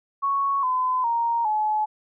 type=tone with pitch steps; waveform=sine; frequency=1108.7 / 1016.7 / 932.3 / 854.9 Hz; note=C#6 / B5 / A#5 / G#5; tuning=0 / +50 / 0 / +50 cents; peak=-20 dBFS; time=0.22-1.86 s; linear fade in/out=20 ms; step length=410 ms; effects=none